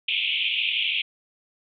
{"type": "band-pass noise", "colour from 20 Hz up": "white", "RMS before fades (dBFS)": -25, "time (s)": [0.08, 1.02], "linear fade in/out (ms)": 5, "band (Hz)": [2300, 3400], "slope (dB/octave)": 96, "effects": []}